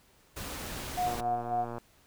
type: noise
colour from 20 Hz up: pink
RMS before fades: -39 dBFS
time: 0.36-1.21 s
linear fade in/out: 10 ms
type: tone with tremolo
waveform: sine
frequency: 723 Hz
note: F#5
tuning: 40 cents flat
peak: -26 dBFS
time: 0.97-1.65 s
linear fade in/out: 10 ms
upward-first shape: sine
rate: 3.7 Hz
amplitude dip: 85%
type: click train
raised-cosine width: 1 ms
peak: -25 dBFS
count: 85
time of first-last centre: 1.07-1.782 s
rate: 118 Hz
effects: pink hiss -63 dBFS RMS until 2.06 s